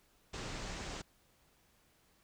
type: low-pass noise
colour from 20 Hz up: pink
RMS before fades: -43 dBFS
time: 0.33-1.02 s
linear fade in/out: 10 ms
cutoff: 7700 Hz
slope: 48 dB/octave
effects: pink hiss -70 dBFS RMS until 2.23 s